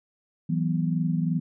sine chord, E suspended second, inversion none, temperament equal with one note detuned, 164.81 / 187.69 / 246.9 Hz, E3 / F#3 / B3, 0 / +25 / 0 cents, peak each -24 / -29 / -30 dBFS, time 0.49-1.4 s, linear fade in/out 10 ms, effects none

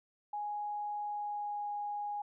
sine tone with pitch glide, 830.6 to 824.9 Hz, G#5 to G#5, 0 to -12 cents, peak -35 dBFS, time 0.33-2.22 s, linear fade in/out 5 ms, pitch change -12 cents, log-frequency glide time 1.01-1.72 s, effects none

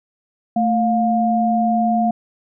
sine tone pair together, 222.7 / 707 Hz, A3 / F5, +21 / +21 cents, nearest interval octave + minor sixth, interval 2000 cents, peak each -17 dBFS, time 0.56-2.11 s, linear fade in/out 5 ms, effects none

